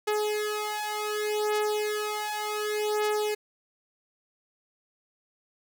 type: beating tone pair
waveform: sawtooth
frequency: 422.2 / 422.87 Hz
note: G#4 / G#4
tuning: +29 / +31 cents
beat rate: 0.67 Hz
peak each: -26 / -26 dBFS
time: 0.07-3.35 s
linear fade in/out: 10 ms
effects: none